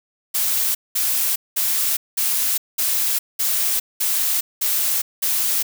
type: noise bursts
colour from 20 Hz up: blue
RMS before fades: -20 dBFS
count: 9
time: 0.34-5.63 s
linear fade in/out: 10 ms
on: 410 ms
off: 200 ms
effects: none